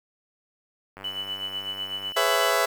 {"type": "click train", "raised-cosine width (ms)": 0.5, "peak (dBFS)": -26, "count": 113, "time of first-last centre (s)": [0.97, 2.12], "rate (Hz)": 97.4}
{"type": "tone with tremolo", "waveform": "sine", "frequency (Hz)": 2980, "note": "F#7", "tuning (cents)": 12, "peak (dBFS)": -27, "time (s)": [1.04, 2.51], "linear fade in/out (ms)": 5, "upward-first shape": "sine", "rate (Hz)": 8, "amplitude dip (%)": 65}
{"type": "chord", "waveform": "20% pulse", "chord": "C# minor seventh", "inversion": "second", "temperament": "just", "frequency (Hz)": [415.8, 498.9, 554.4, 665.2], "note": ["G#4", "B4", "C#5", "E5"], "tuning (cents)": [2, 17, 0, 16], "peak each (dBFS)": [-24, -22, -23, -19], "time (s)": [2.16, 2.66], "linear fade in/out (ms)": 10}
{"effects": ["8-bit"]}